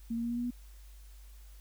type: tone with pitch steps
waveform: sine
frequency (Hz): 230 / 232.7 / 235.4 / 238.1 / 240.9 / 243.7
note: A#3 / A#3 / A#3 / A#3 / B3 / B3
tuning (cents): -23 / -3 / +17 / +37 / -43 / -23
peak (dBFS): -31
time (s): 0.1-0.508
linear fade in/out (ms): 10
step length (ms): 68
effects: added 50 Hz sine -49 dBFS peak until 1.6 s + white hiss -63 dBFS RMS until 1.6 s